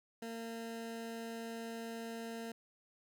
20% pulse tone, 228.7 Hz, A#3, 33 cents flat, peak -37 dBFS, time 0.22-2.52 s, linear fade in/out 5 ms, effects none

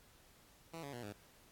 10% pulse tone with pitch steps, 164.81 / 141.01 / 120.65 / 103.23 Hz, E3 / C#3 / B2 / G#2, 0 / +30 / -40 / -10 cents, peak -37 dBFS, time 0.73-1.13 s, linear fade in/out 10 ms, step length 100 ms, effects pink hiss -65 dBFS RMS until 1.51 s + AAC 64 kbps

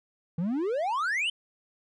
triangle exponential sweep, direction up, 157.5 to 3136 Hz, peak -24 dBFS, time 0.38-1.3 s, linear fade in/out 5 ms, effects resampled to 24000 Hz

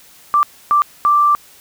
sine tone bursts at uneven times, 1175 Hz, D6, 1 cent sharp, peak -9 dBFS, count 3, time 0.34-0.43 / 0.71-0.82 / 1.05-1.35 s, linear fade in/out 0 ms, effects white hiss -45 dBFS RMS until 1.6 s

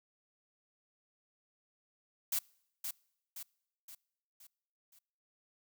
blue noise with echo, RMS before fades -33 dBFS, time 2.32-2.39 s, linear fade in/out 5 ms, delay 520 ms, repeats 5, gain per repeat -6 dB, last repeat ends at 4.99 s, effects noise-tail reverb RT60 0.8 s tail -26 dB re dry

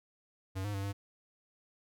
square tone with pitch steps, 95.3 / 103.2 / 98.2 / 99.9 Hz, G2 / G#2 / G2 / G2, -48 / -10 / +4 / +33 cents, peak -35 dBFS, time 0.55-0.93 s, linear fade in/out 20 ms, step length 95 ms, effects none

